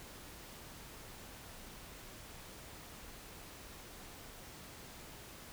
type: silence
effects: pink hiss -52 dBFS RMS until 5.52 s